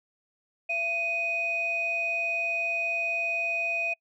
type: tone pair together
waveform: sine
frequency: 676 / 2495 Hz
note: E5 / D#7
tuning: +43 / +4 cents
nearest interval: octave + major seventh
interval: 2261 cents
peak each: -33 / -26 dBFS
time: 0.69-3.94 s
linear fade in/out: 10 ms
effects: noise-tail reverb RT60 0.1 s tail -26 dB re dry + tanh soft clip ceiling -19 dBFS